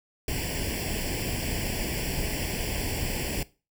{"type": "noise with comb filter", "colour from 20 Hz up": "pink", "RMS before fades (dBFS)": -30, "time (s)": [0.28, 3.43], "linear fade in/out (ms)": 2, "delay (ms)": 0.39, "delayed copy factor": 0.9, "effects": ["noise-tail reverb RT60 0.3 s tail -19 dB re dry"]}